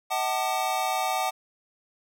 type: tone cluster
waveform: square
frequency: 638 / 754 / 882 / 1200 Hz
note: D#5 / F#5 / A5 / D6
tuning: +43 / +32 / +4 / +37 cents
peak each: -35 / -28 / -32 / -33 dBFS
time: 0.1-1.31 s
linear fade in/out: 20 ms
effects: none